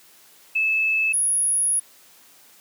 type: tone pair in turn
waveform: sine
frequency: 2612 / 10448 Hz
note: E7 / E9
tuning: -17 / -17 cents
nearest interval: 2 octaves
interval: 2400 cents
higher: second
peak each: -18 dBFS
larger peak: neither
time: 0.55-1.13 / 1.13-1.8 s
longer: second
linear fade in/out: 10 ms
effects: white hiss -52 dBFS RMS until 2.6 s + high-pass 150 Hz 12 dB/octave